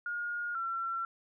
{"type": "tone pair in turn", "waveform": "sine", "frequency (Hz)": [1427, 1355.1], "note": ["F6", "E6"], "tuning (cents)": [37, 47], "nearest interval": "minor second", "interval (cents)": 90, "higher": "first", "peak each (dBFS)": [-33, -32], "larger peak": "second", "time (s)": [[0.06, 0.55], [0.55, 1.05]], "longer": "second", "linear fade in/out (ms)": 2, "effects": []}